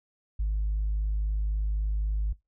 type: tone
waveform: sine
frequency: 51.91 Hz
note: G#1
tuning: in tune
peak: -23 dBFS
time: 0.39-2.33 s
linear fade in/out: 10 ms
effects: noise-tail reverb RT60 0.2 s tail -22 dB re dry + tanh soft clip ceiling -22 dBFS